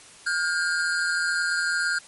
square tone pair together, 1425.8 / 1595 Hz, F6 / G6, +35 / +30 cents, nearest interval major second, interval 195 cents, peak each -26 dBFS, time 0.26-1.99 s, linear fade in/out 10 ms, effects white hiss -48 dBFS RMS until 2.07 s + MP3 48 kbps

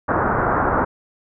white low-pass noise, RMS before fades -19 dBFS, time 0.08-0.85 s, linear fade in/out 10 ms, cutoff 1500 Hz, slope 48 dB/octave, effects none

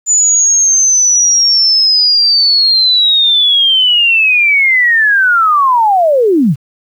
sine linear sweep, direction down, 7040 to 113.9 Hz, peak -6 dBFS, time 0.06-6.56 s, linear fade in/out 50 ms, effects 7-bit

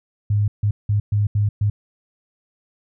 sine tone bursts at uneven times, 103.6 Hz, G#2, 4 cents flat, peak -15 dBFS, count 6, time 0.3-0.48 / 0.63-0.71 / 0.89-1 / 1.12-1.27 / 1.35-1.49 / 1.61-1.7 s, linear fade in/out 5 ms, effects none

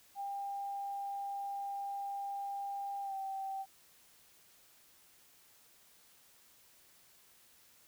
sine tone with pitch glide, 798 to 776.6 Hz, G5 to G5, +31 to -16 cents, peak -37 dBFS, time 0.15-3.66 s, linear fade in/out 50 ms, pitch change -47 cents, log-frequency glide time 3.02-3.14 s, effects white hiss -64 dBFS RMS until 7.87 s

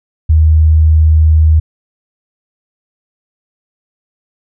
sine tone, 78.5 Hz, D#2, 16 cents sharp, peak -4 dBFS, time 0.29-1.6 s, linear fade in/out 10 ms, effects none

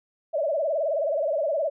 sine tone with vibrato, 607 Hz, D#5, 43 cents flat, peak -22 dBFS, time 0.33-1.7 s, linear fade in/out 20 ms, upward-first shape sine, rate 19 Hz, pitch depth 160 cents each way, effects none

